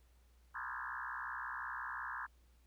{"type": "tone with frequency modulation", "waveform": "sine", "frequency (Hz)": 1334, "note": "E6", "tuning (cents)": 20, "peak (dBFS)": -40, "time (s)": [0.54, 2.27], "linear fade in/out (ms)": 20, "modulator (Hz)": 62.8, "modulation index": 6.2, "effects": ["added 60 Hz sine -64 dBFS peak until 2.66 s", "pink hiss -75 dBFS RMS until 2.66 s"]}